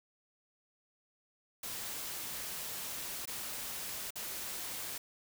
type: noise with dropouts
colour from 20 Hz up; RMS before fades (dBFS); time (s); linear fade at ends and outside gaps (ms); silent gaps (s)
white; -41; 1.63-4.98; 5; 3.256-3.274 / 4.106-4.156
effects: none